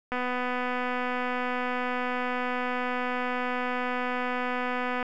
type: click train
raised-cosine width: 0.5 ms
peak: -16 dBFS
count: 1223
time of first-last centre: 0.12-5.028 s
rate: 249 Hz
effects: none